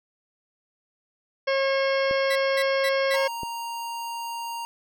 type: harmonic tone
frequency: 542 Hz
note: C#5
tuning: 39 cents flat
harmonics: 1 / 2 / 3 / 4 / 5 / 6 / 8 / 9 / 10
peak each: -22 / -31 / -31 / -31 / -39 / -37 / -40 / -43 / -39 dBFS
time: 1.47-3.28 s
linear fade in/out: 10 ms
type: clicks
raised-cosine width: 2 ms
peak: -22 dBFS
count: 2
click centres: 2.111 / 3.433 s
type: tone bursts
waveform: 30% pulse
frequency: 1975.5 Hz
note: B6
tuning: in tune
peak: -24 dBFS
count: 4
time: 2.3-3.162 s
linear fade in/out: 10 ms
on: 58 ms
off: 210 ms
type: tone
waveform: square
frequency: 932.3 Hz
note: A#5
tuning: in tune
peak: -31 dBFS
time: 3.14-4.65 s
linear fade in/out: 0 ms
effects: none